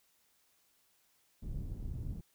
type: low-pass noise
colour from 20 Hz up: pink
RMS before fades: -40 dBFS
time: 1.42-2.21 s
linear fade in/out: 5 ms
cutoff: 150 Hz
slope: 12 dB/octave
effects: white hiss -72 dBFS RMS until 2.34 s